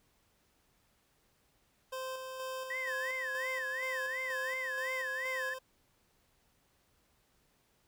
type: tone with tremolo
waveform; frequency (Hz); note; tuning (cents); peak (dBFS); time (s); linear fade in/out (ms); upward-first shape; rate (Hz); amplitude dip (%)
25% pulse; 520; C5; -11; -34; 1.92-5.59; 10; square; 2.1; 35
type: tone with vibrato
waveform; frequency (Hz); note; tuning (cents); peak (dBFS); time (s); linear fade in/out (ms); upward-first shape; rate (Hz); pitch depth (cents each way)
sine; 1864.7; A#6; 0; -35; 2.7-5.54; 5; sine; 2.8; 200
effects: pink hiss -72 dBFS RMS until 7.87 s